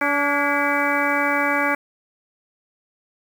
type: harmonic tone with a mistuned harmonic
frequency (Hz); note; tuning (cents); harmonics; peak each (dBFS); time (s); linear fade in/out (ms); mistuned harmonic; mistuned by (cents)
286.9; D4; -40; 1 / 2 / 3 / 4 / 5 / 6 / 7 / 8; -26 / -26 / -26 / -26 / -26 / -26 / -26 / -26; 0.01-1.75; 5; 6; -73
effects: 7-bit